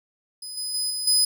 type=tone with level steps; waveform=25% pulse; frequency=5010 Hz; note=D#8; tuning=11 cents sharp; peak=-29 / -23 / -19 / -22 / -12 dBFS; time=0.42-1.25 s; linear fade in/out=5 ms; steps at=0.57 / 0.74 / 0.9 / 1.07 s; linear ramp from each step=5 ms; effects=none